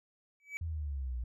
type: tone with exponential growth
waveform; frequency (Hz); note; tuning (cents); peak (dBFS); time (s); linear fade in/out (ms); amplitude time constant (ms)
triangle; 2288; D7; -46; -31; 0.4-0.57; 0; 36
type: exponential sweep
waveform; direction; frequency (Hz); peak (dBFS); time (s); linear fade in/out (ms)
sine; down; 84.9 to 58.27; -34; 0.61-1.24; 5
effects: none